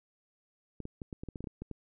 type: clicks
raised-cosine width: 3 ms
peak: -27 dBFS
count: 12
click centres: 0.803 / 0.854 / 1.018 / 1.128 / 1.235 / 1.287 / 1.358 / 1.406 / 1.442 / 1.472 / 1.62 / 1.713 s
effects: none